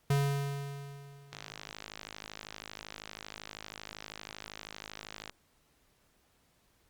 square tone with exponential decay, 140.6 Hz, C#3, 25 cents sharp, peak -25 dBFS, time 0.1-1.71 s, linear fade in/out 5 ms, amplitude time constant 350 ms
click train, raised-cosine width 0.2 ms, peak -24 dBFS, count 210, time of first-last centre 1.33-5.296 s, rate 52.7 Hz
effects pink hiss -70 dBFS RMS until 6.89 s + Opus 48 kbps

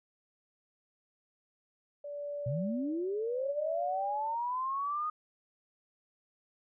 sine tone with tremolo, 579 Hz, D5, 25 cents flat, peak -35 dBFS, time 2.04-4.35 s, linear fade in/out 5 ms, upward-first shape sine, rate 0.71 Hz, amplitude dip 85%
sine linear sweep, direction up, 115.4 to 1244.5 Hz, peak -31 dBFS, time 2.46-5.1 s, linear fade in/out 5 ms
effects none

